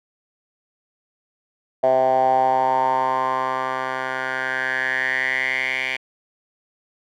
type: tone with band-pass filter sweep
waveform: 10% pulse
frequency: 130.4 Hz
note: C3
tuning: 5 cents flat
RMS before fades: -21 dBFS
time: 1.83-5.97 s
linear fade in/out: 10 ms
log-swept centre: 670 to 2400 Hz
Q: 6.4
effects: none